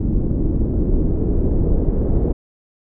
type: noise with low-pass filter sweep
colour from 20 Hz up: brown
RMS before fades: -17 dBFS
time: 0-2.33 s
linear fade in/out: 10 ms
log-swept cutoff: 300 to 460 Hz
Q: 2
effects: none